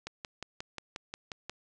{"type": "click train", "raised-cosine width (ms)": 0.2, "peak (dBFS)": -21, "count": 9, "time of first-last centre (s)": [0.07, 1.496], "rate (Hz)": 5.61, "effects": ["resampled to 22050 Hz"]}